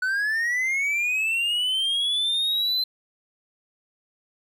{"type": "linear sweep", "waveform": "triangle", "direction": "up", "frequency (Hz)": [1480, 4090], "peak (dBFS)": -20, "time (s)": [0.02, 2.84], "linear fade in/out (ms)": 5, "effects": []}